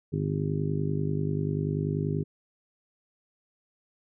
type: harmonic tone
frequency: 50.3 Hz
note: G1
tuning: 45 cents sharp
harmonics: 2 / 3 / 4 / 5 / 6 / 7 / 8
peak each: -34 / -28 / -40 / -35 / -39 / -38 / -35 dBFS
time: 0.12-2.24 s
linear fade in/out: 20 ms
effects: none